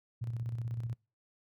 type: tone with tremolo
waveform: sine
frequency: 116.54 Hz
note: A#2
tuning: in tune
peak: -32 dBFS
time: 0.21-0.94 s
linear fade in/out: 10 ms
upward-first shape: square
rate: 16 Hz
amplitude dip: 50%
effects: noise-tail reverb RT60 0.3 s tail -25 dB re dry + high-pass 60 Hz 12 dB/octave